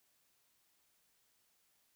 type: silence
effects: white hiss -75 dBFS RMS until 1.95 s